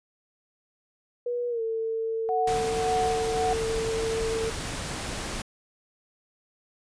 sine tone with pitch glide, 484.2 to 449.2 Hz, B4 to A4, -34 to +36 cents, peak -26 dBFS, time 1.26-4.5 s, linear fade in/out 5 ms, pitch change -130 cents, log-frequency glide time 1.49-1.62 s
sine tone with tremolo, 738 Hz, F#5, 5 cents flat, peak -23 dBFS, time 2.29-3.53 s, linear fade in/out 0 ms, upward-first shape sine, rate 1.8 Hz, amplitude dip 70%
pink noise, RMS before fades -33 dBFS, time 2.47-5.42 s, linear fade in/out 5 ms
effects resampled to 22050 Hz

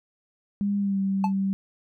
sine tone with pitch glide, 201.9 to 194.35 Hz, G#3 to G3, -49 to -15 cents, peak -22 dBFS, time 0.61-1.53 s, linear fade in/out 0 ms, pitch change -66 cents, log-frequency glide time 0.78-0.99 s
triangle tone with exponential decay, 870 Hz, A5, 20 cents flat, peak -17 dBFS, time 1.24-1.33 s, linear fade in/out 2 ms, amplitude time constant 19 ms
effects none

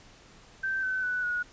sine tone with pitch steps, 1556 / 1521.3 / 1487.5 / 1454.3 Hz, G6 / F#6 / F#6 / F#6, -13 / +48 / +9 / -30 cents, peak -27 dBFS, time 0.63-1.43 s, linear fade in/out 10 ms, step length 200 ms, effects pink hiss -54 dBFS RMS until 1.52 s + resampled to 16000 Hz

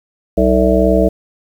harmonic tone with a mistuned harmonic, 63.7 Hz, C2, 46 cents flat, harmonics 1 / 3 / 5 / 7 / 9 / 10, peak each -16 / -16 / -16 / -16 / -16 / -16 dBFS, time 0.37-1.09 s, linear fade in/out 10 ms, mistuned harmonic 10, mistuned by +50 cents, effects 7-bit

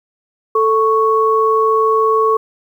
sine tone pair together, 441.6 / 1108.7 Hz, A4 / C#6, +6 / 0 cents, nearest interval octave + major third, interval 1594 cents, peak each -13 dBFS, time 0.55-2.37 s, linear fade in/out 5 ms, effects 8-bit

